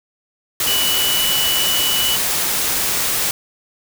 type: tone in noise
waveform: sine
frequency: 2959 Hz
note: F#7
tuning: 1 cent flat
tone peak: -18 dBFS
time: 0.67-2.16 s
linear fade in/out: 2 ms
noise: white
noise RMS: -19 dBFS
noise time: 0.6-3.31 s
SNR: -2 dB
effects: none